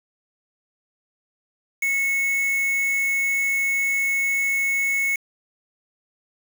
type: tone with quantisation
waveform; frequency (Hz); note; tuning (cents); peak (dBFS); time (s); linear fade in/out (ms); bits
triangle; 2197; C#7; -16; -18; 1.82-5.16; 5; 5
effects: none